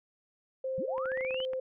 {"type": "tone with pitch glide", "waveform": "sine", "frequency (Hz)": [525, 519.3], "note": ["C5", "C5"], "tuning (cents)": [6, -13], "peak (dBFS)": -31, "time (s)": [0.64, 1.6], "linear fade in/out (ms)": 5, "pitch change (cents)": -19, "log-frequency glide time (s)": [0.89, 1.29]}
{"type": "linear sweep", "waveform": "sine", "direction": "up", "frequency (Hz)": [132.6, 3148], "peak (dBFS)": -36, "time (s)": [0.78, 1.45], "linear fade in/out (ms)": 0}
{"type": "clicks", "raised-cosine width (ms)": 0.5, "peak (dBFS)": -29, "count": 10, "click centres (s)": [0.981, 1.057, 1.118, 1.174, 1.209, 1.249, 1.308, 1.344, 1.403, 1.534]}
{"effects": []}